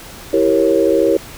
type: chord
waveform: sine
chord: E diminished seventh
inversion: none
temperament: equal with one note detuned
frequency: 329.6 / 392 / 466.2 / 547.7 Hz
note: E4 / G4 / Bb4 / Db5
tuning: 0 / 0 / 0 / -21 cents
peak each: -16 dBFS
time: 0.33-1.17 s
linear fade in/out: 5 ms
effects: pink hiss -35 dBFS RMS until 1.37 s